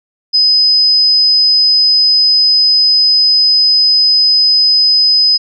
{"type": "tone", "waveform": "sine", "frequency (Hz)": 5030, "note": "D#8", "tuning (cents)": 18, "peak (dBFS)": -6, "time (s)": [0.33, 5.38], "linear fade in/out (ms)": 20, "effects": []}